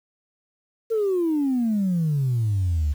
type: exponential sweep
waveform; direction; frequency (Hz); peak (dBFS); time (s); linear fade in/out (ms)
sine; down; 461.4 to 69.9; -18; 0.9-2.94; 20
effects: tanh soft clip ceiling -16 dBFS + 8-bit